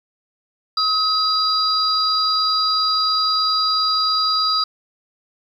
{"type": "tone cluster", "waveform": "sine", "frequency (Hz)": [1273, 3939, 4810], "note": ["D#6", "B7", "D8"], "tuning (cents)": [39, -5, 41], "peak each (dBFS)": [-20, -26, -18], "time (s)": [0.77, 4.64], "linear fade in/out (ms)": 5, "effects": ["8-bit"]}